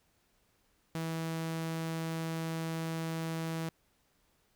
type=tone; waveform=sawtooth; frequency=162.9 Hz; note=E3; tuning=20 cents flat; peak=-30 dBFS; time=0.95-3.69 s; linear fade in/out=0 ms; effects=pink hiss -72 dBFS RMS until 4.55 s